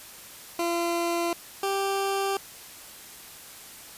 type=tone pair in turn; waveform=20% pulse; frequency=341.5 / 392.3 Hz; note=F4 / G4; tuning=-39 / +1 cents; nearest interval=major second; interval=240 cents; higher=second; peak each=-20 dBFS; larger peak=neither; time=0.59-1.33 / 1.63-2.37 s; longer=neither; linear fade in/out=2 ms; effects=white hiss -45 dBFS RMS until 3.97 s + resampled to 32000 Hz